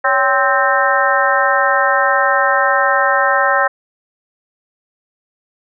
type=harmonic tone with a mistuned harmonic; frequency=261.6 Hz; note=C4; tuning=in tune; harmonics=2 / 3 / 4 / 5 / 6 / 7; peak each=-18 / -18 / -18 / -18 / -18 / -18 dBFS; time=0.04-3.68 s; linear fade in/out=10 ms; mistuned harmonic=2; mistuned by=+120 cents; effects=none